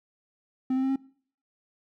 triangle tone with pitch steps, 259.4 / 262.6 / 265.8 / 269 Hz, C4 / C4 / C4 / C4, -15 / +6 / +27 / +48 cents, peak -21 dBFS, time 0.7-0.96 s, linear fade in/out 5 ms, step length 65 ms, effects noise-tail reverb RT60 0.5 s tail -21 dB re dry

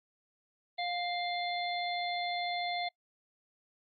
harmonic tone with a mistuned harmonic, 698.5 Hz, F5, in tune, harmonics 1 / 3 / 5 / 6, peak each -34 / -39 / -41 / -42 dBFS, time 0.78-2.89 s, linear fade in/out 10 ms, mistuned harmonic 1, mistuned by +19 cents, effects noise-tail reverb RT60 0.1 s tail -24 dB re dry + Opus 48 kbps

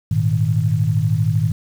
sine chord, Ab suspended second, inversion none, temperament equal, 103.83 / 116.54 / 155.56 Hz, Ab2 / Bb2 / Eb3, 0 / 0 / 0 cents, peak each -19 dBFS, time 0.11-1.52 s, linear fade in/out 5 ms, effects 7-bit

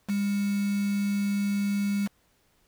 sine tone with quantisation, 201.7 Hz, G3, 50 cents sharp, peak -24 dBFS, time 0.08-2.08 s, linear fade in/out 20 ms, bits 6, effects pink hiss -67 dBFS RMS until 2.67 s

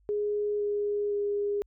sine tone with pitch steps, 415.3 / 412 / 408.6 Hz, G#4 / G#4 / G#4, 0 / -14 / -28 cents, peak -26 dBFS, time 0.09-1.62 s, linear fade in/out 0 ms, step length 510 ms, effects added 50 Hz sine -61 dBFS peak until 1.66 s

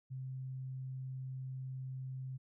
sine tone, 130.81 Hz, C3, in tune, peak -40 dBFS, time 0.1-2.38 s, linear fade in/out 20 ms, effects none

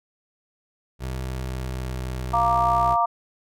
25% pulse tone with pitch glide, 64.4 to 63.07 Hz, C2 to B1, -27 to +37 cents, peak -24 dBFS, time 0.99-2.97 s, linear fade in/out 50 ms, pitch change -36 cents, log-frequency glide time 1.13-2.52 s
sine chord, Bb major, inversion second, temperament equal, 698.5 / 932.3 / 1174.7 Hz, F5 / Bb5 / D6, 0 / 0 / 0 cents, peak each -22 dBFS, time 2.33-3.06 s, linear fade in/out 10 ms
effects none

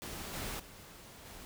pink noise with level steps, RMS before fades -43 / -40 / -53 / -50 dBFS, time 0.02-1.45 s, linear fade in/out 0 ms, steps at 0.33 / 0.59 / 1.25 s, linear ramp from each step 10 ms, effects none

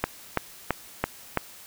click train, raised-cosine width 0.5 ms, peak -7 dBFS, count 5, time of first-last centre 0.04-1.373 s, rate 3 Hz, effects white hiss -47 dBFS RMS until 1.66 s

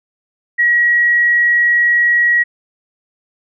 sine tone, 1910 Hz, A#6, 42 cents sharp, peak -9 dBFS, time 0.58-2.44 s, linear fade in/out 20 ms, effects none

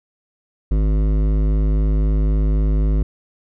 sine tone with hard clipping, 51.91 Hz, G#1, in tune, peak -16 dBFS, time 0.71-3.03 s, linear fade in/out 5 ms, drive 14 dB, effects none

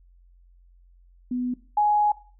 sine tone pair in turn, 248.4 / 835.5 Hz, B3 / G#5, +10 / +10 cents, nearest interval octave + major sixth, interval 2100 cents, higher second, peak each -24 / -17 dBFS, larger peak second, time 1.31-1.54 / 1.77-2.12 s, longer second, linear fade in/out 5 ms, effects noise-tail reverb RT60 0.4 s tail -18 dB re dry + added 44 Hz sine -52 dBFS peak until 2.39 s

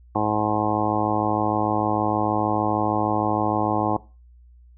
harmonic tone, 106.5 Hz, G#2, 44 cents sharp, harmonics 1 / 2 / 3 / 4 / 5 / 6 / 7 / 8 / 9 / 10, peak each -30 / -29 / -26 / -32 / -30 / -32 / -26 / -27 / -31 / -29 dBFS, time 0.15-3.97 s, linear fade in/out 5 ms, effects noise-tail reverb RT60 0.3 s tail -19 dB re dry + added 60 Hz sine -47 dBFS peak until 4.77 s

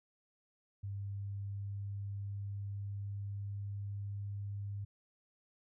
sine tone with pitch glide, 99.7 to 100.86 Hz, G2 to G2, +30 to +50 cents, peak -38 dBFS, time 0.83-4.85 s, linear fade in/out 10 ms, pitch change +20 cents, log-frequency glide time 0.94-4.27 s, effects none

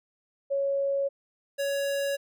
sine / square tone pair in turn, 554.4 / 559.2 Hz, C#5 / C#5, 0 / +15 cents, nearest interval unison, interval 15 cents, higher second, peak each -24 / -27 dBFS, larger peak first, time 0.5-1.09 / 1.58-2.17 s, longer neither, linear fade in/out 20 ms, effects none

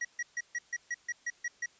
square tone bursts, 1915 Hz, A#6, 46 cents sharp, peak -32 dBFS, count 10, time 0.01-1.66 s, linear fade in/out 5 ms, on 39 ms, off 140 ms, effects white hiss -63 dBFS RMS until 1.79 s + resampled to 16000 Hz

